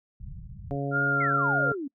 pink low-pass noise, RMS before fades -41 dBFS, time 0.2-0.77 s, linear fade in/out 10 ms, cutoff 190 Hz, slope 96 dB/octave
harmonic tone, 140 Hz, C#3, 18 cents sharp, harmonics 1 / 2 / 3 / 4 / 5, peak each -30 / -33 / -35 / -36 / -37 dBFS, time 0.71-1.72 s, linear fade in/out 0 ms
sine tone with vibrato, 1391 Hz, F6, 7 cents flat, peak -23 dBFS, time 0.91-1.75 s, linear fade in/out 50 ms, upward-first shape sine, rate 1.9 Hz, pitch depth 33 cents each way
sine exponential sweep, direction down, 2217 to 262.2 Hz, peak -30 dBFS, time 1.2-1.88 s, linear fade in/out 10 ms
effects noise-tail reverb RT60 0.1 s tail -24 dB re dry

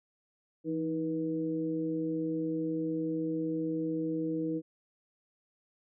sine tone cluster, 166.2 / 317.2 / 484.1 Hz, E3 / D#4 / B4, +15 / +33 / -35 cents, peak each -39 / -31 / -37 dBFS, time 0.64-4.62 s, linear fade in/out 50 ms, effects none

